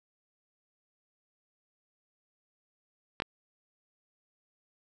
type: clicks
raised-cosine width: 0.3 ms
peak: -15 dBFS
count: 2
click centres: 3.201 / 3.221 s
effects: none